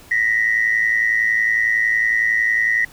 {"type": "tone pair together", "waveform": "sine", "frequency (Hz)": [1864.7, 1975.6], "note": ["A#6", "B6"], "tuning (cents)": [0, 0], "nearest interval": "minor second", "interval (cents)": 100, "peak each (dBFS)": -17, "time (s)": [0.11, 2.85], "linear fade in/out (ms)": 5, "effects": ["tanh soft clip ceiling -7 dBFS", "pink hiss -45 dBFS RMS until 2.92 s"]}